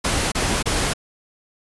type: noise bursts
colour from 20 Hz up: pink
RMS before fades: -21 dBFS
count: 3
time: 0.04-0.936 s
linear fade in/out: 10 ms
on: 280 ms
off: 28 ms
effects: resampled to 24000 Hz